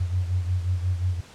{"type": "beating tone pair", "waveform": "sine", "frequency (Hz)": [89.5, 95.1], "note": ["F2", "F#2"], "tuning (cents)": [43, 48], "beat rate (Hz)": 5.6, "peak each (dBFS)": [-23, -29], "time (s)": [0, 1.21], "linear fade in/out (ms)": 10, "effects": ["pink hiss -48 dBFS RMS until 1.34 s", "low-pass 8000 Hz 12 dB/octave"]}